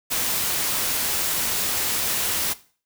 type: noise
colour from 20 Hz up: white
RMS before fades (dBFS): -24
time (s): 0.1-2.54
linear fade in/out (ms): 20
effects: noise-tail reverb RT60 0.4 s tail -17 dB re dry